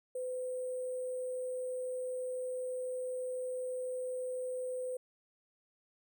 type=tone with sample-and-hold; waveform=sine; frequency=506 Hz; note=B4; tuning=42 cents sharp; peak=-35 dBFS; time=0.15-4.97 s; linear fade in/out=5 ms; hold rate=8820 Hz; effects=none